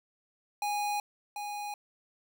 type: tone with echo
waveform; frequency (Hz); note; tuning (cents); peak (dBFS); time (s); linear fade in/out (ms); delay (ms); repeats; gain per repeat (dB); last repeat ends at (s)
square; 825; G#5; -12; -30; 0.62-1; 2; 740; 1; -6; 1.74
effects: none